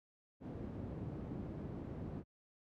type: low-pass noise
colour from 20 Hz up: white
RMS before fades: -44 dBFS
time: 0.4-2.24 s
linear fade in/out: 50 ms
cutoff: 250 Hz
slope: 12 dB/octave
effects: high-pass 60 Hz 12 dB/octave